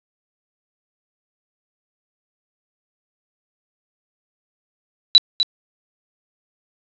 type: tone with echo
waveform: sine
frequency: 3948 Hz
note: B7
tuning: 1 cent flat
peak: -5 dBFS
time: 5.15-5.18 s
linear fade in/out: 0 ms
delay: 250 ms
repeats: 1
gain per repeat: -9 dB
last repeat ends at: 5.43 s
effects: resampled to 16000 Hz + 7-bit